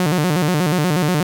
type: tone with vibrato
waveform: sawtooth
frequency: 164.81 Hz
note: E3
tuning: in tune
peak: -11 dBFS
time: 0-1.23 s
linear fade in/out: 2 ms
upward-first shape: square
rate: 8.3 Hz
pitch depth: 170 cents each way
effects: none